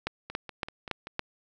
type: two click trains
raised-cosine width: 0.3 ms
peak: -13 / -23 dBFS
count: 5 / 5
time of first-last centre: 0.07-1.194 / 0.3-1.071 s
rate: 3.56 / 5.19 Hz
effects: none